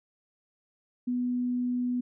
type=tone; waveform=sine; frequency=246.9 Hz; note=B3; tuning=in tune; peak=-26 dBFS; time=1.07-2.01 s; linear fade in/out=10 ms; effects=none